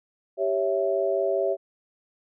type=chord; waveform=sine; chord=C# diminished; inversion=second; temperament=equal; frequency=392 / 554.4 / 659.3 Hz; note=G4 / C#5 / E5; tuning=0 / 0 / 0 cents; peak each=-26 dBFS; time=0.37-1.57 s; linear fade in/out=50 ms; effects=none